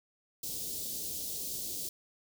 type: band-stop noise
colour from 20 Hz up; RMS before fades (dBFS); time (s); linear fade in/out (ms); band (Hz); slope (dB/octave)
white; -38; 0.43-1.89; 5; 520 to 3900; 24
effects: none